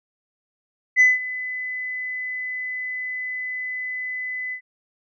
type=tone with ADSR envelope; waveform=sine; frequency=2009 Hz; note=B6; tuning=29 cents sharp; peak=-8 dBFS; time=0.96-4.61 s; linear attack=45 ms; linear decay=180 ms; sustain=-18 dB; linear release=85 ms; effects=tanh soft clip ceiling -8 dBFS